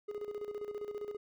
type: tone with tremolo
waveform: triangle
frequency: 415.3 Hz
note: G#4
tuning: in tune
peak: -34 dBFS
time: 0.08-1.17 s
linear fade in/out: 10 ms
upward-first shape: square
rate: 15 Hz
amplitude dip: 65%
effects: none